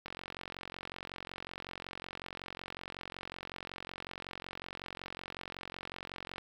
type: click train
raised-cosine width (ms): 0.3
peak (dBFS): -25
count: 288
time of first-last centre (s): 0.06-6.382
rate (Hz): 45.4
effects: 9-bit